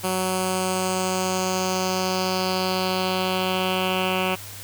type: tone with low-pass filter sweep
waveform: 10% pulse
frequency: 186 Hz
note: F#3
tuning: 9 cents sharp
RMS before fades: -24 dBFS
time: 0.03-4.36 s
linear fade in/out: 20 ms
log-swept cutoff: 11000 to 2600 Hz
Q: 2.9
effects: added 100 Hz sine -42 dBFS peak until 4.63 s + white hiss -39 dBFS RMS until 4.63 s